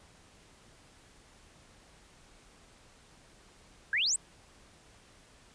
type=exponential sweep; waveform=sine; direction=up; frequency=1558 to 8620 Hz; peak=-26 dBFS; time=3.93-4.16 s; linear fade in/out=2 ms; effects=pink hiss -59 dBFS RMS until 5.54 s + resampled to 22050 Hz